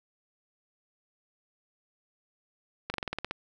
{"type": "slowing click train", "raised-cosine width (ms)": 0.3, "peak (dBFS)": -16, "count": 9, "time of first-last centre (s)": [2.9, 3.31], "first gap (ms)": 40, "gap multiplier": 1.07, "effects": []}